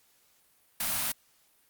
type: band-stop noise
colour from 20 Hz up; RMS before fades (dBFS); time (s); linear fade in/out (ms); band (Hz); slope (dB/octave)
white; -30; 0.8-1.12; 5; 290 to 550; 96
effects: white hiss -66 dBFS RMS until 1.69 s + Opus 48 kbps